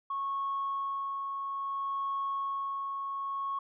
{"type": "tone with tremolo", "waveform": "sine", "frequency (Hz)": 1100, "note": "C#6", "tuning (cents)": -14, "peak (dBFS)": -29, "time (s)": [0.1, 3.59], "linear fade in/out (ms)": 5, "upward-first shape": "sine", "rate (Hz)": 0.6, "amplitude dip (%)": 35, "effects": ["tanh soft clip ceiling -26 dBFS"]}